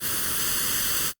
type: noise with comb filter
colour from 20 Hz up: white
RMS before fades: -25 dBFS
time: 0-1.13 s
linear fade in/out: 50 ms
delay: 0.64 ms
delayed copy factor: +0.75
effects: noise-tail reverb RT60 0.1 s tail -26 dB re dry + Opus 32 kbps